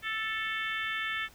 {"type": "harmonic tone with a mistuned harmonic", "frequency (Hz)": 440, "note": "A4", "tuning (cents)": 0, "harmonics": [3, 4, 5, 6, 7, 8], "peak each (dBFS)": [-38, -34, -37, -42, -42, -42], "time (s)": [0.02, 1.29], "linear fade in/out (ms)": 50, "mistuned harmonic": 6, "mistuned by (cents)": 22, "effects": ["pink hiss -57 dBFS RMS until 1.34 s"]}